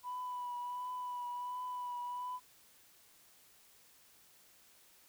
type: tone with vibrato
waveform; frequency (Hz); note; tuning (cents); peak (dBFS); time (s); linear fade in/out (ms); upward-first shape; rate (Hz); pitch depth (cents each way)
sine; 987; B5; -1; -37; 0.03-2.4; 50; triangle; 1.4; 26
effects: tanh soft clip ceiling -35 dBFS + white hiss -64 dBFS RMS until 5.08 s